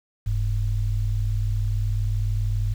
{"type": "tone pair together", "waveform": "sine", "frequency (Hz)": [43.66, 103.83], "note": ["F1", "G#2"], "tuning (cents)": [0, 0], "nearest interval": "octave + minor third", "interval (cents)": 1500, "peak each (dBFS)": [-24, -23], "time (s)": [0.26, 2.74], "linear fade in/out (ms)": 10, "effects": ["8-bit"]}